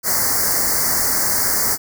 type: band-stop noise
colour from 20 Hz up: white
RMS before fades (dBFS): -18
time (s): 0.03-1.78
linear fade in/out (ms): 50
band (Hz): 2100 to 4500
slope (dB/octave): 96
effects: none